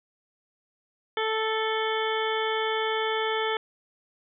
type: harmonic tone with a mistuned harmonic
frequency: 440 Hz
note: A4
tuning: in tune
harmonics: 1 / 2 / 3 / 4 / 5 / 7 / 8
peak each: -28 / -31 / -33 / -34 / -35 / -36 / -37 dBFS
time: 1.17-3.57 s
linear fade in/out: 2 ms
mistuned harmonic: 8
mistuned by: -35 cents
effects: none

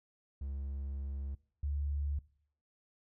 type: tone pair in turn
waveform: triangle / sine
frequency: 69 / 71.87 Hz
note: C#2 / D2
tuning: -7 / -37 cents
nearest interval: minor second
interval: 70 cents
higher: second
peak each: -35 / -32 dBFS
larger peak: second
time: 0.41-1.35 / 1.63-2.19 s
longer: first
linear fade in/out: 5 ms
effects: noise-tail reverb RT60 0.6 s tail -21 dB re dry

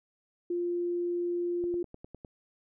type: tone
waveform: sine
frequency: 349.2 Hz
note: F4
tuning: in tune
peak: -28 dBFS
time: 0.5-1.83 s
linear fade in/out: 5 ms
type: click train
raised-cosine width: 2 ms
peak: -31 dBFS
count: 7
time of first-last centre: 1.64-2.248 s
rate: 9.87 Hz
effects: none

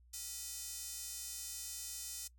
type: tone with high-pass filter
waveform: square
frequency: 277.2 Hz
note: C#4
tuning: in tune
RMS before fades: -45 dBFS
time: 0.13-2.28 s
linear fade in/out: 10 ms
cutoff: 6600 Hz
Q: 1.6
effects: noise-tail reverb RT60 0.1 s tail -22 dB re dry + added 60 Hz sine -61 dBFS peak until 2.38 s

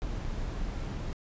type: noise with dropouts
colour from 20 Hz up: brown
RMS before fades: -34 dBFS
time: 0.02-1.13 s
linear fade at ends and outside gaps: 0 ms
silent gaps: 0.244-0.249 s
effects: resampled to 16000 Hz

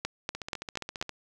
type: two click trains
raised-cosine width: 0.2 ms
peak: -13 / -19 dBFS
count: 5 / 12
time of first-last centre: 0.05-1.014 / 0.35-1.093 s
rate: 4.15 / 14.8 Hz
effects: none

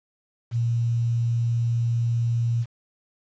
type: tone with quantisation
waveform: sine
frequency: 117.3 Hz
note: A#2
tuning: 11 cents sharp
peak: -20 dBFS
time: 0.51-2.66 s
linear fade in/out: 50 ms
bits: 8
effects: resampled to 16000 Hz

